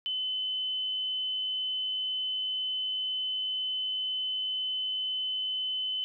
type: tone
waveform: sine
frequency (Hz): 3034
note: F#7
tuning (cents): +43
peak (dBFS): -29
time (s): 0.06-6.04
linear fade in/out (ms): 0
effects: none

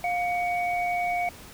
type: tone pair together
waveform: sine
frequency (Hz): 707 / 2245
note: F5 / C#7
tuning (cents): +21 / +21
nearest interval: octave + minor sixth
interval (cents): 2000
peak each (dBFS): -25 / -30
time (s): 0.04-1.29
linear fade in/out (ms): 2
effects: pink hiss -46 dBFS RMS until 1.53 s

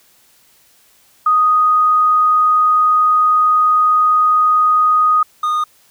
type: tone pair in turn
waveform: sine / triangle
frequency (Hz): 1244.5 / 1229.5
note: D#6 / D#6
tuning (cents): 0 / -21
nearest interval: unison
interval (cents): 21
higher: first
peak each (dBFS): -9 / -12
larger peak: first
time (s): 1.26-5.23 / 5.43-5.64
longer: first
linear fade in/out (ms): 5
effects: white hiss -52 dBFS RMS until 5.9 s

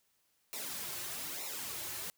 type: noise with flanger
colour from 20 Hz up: white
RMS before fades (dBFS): -41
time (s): 0.53-2.1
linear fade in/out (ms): 0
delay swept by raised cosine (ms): 0.62 to 4.32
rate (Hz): 1.1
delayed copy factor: -0.75
effects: white hiss -75 dBFS RMS until 2.17 s

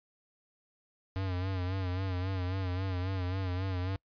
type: tone with vibrato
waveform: square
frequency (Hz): 92.9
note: F#2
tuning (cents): +7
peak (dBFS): -32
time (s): 1.16-3.96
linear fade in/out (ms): 0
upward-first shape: sine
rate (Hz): 3.7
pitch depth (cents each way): 66
effects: noise-tail reverb RT60 0.1 s tail -26 dB re dry + resampled to 11025 Hz

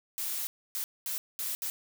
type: noise bursts at uneven times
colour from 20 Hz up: blue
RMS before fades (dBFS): -34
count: 5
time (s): 0.18-0.47 / 0.75-0.84 / 1.06-1.18 / 1.39-1.55 / 1.62-1.7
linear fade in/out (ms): 0
effects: none

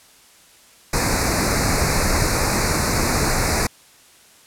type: band-stop noise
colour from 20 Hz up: pink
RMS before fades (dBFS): -19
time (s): 0.93-3.67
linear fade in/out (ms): 5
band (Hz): 2500 to 4000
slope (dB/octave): 96
effects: white hiss -50 dBFS RMS until 4.46 s + low-pass 11000 Hz 12 dB/octave

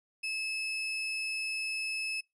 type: tone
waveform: 35% pulse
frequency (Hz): 2600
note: E7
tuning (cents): -24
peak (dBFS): -31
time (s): 0.23-2.21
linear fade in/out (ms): 10
effects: noise-tail reverb RT60 0.2 s tail -24 dB re dry + resampled to 24000 Hz

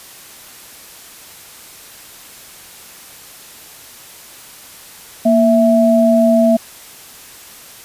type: tone pair together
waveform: sine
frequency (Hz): 233.1 / 660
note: A#3 / E5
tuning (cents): 0 / +2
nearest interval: octave + tritone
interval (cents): 1802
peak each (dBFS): -11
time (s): 5.25-6.57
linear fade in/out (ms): 10
effects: white hiss -38 dBFS RMS until 7.84 s + resampled to 32000 Hz

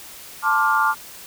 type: chord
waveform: sine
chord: D minor seventh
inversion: second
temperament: just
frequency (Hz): 881 / 1057.2 / 1174.7 / 1409.6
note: A5 / C6 / D6 / F6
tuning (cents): +2 / +18 / 0 / +16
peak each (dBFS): -21 / -25 / -20 / -20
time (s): 0.42-0.95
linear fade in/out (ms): 50
effects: white hiss -40 dBFS RMS until 1.26 s

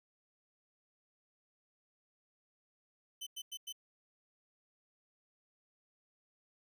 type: tone bursts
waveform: sawtooth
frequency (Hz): 3046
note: F#7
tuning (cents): +50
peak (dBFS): -38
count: 4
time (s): 3.21-3.726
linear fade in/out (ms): 10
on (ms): 57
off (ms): 96
effects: none

